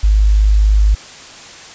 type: tone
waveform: sine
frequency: 51.91 Hz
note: G#1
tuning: in tune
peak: -7 dBFS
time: 0.03-0.95 s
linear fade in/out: 10 ms
effects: white hiss -35 dBFS RMS until 1.74 s + resampled to 16000 Hz